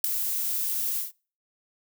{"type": "noise with ADSR envelope", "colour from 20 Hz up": "violet", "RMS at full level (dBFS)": -17, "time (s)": [0.04, 1.12], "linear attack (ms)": 4, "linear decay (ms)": 6, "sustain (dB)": -11, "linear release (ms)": 150, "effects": ["noise-tail reverb RT60 0.4 s tail -26 dB re dry"]}